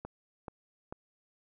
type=clicks; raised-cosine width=1 ms; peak=-26 dBFS; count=3; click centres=0.05 / 0.482 / 0.925 s; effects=none